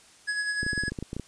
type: tone with tremolo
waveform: square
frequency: 1679 Hz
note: G#6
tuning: 18 cents sharp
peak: -26 dBFS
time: 0.27-0.9 s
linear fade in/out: 20 ms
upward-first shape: sine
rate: 10 Hz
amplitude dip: 45%
type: clicks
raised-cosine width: 3 ms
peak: -20 dBFS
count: 12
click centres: 0.631 / 0.665 / 0.732 / 0.778 / 0.836 / 0.881 / 0.92 / 0.988 / 1.026 / 1.131 / 1.166 / 1.197 s
effects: white hiss -55 dBFS RMS until 1.27 s + resampled to 22050 Hz